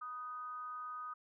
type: tone with amplitude modulation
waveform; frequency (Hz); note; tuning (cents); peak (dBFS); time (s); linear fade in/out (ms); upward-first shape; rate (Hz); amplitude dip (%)
sine; 1244.5; D#6; 0; -39; 0.01-1.14; 10; sine; 260; 55
effects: none